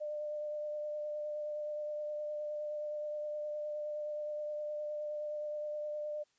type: tone with vibrato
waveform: sine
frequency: 599 Hz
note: D5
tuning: 34 cents sharp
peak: -36 dBFS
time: 0-6.24 s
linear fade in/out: 20 ms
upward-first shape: sine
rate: 9.6 Hz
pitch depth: 13 cents each way
effects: white hiss -75 dBFS RMS until 6.38 s + resampled to 16000 Hz